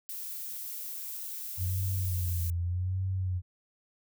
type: noise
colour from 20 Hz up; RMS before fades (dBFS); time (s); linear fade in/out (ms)
violet; -39; 0.09-2.5; 0
type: tone with vibrato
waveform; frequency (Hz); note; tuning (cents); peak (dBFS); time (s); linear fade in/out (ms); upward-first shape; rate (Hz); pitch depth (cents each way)
sine; 89.9; F#2; -49; -28; 1.57-3.42; 50; sine; 0.83; 89
effects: none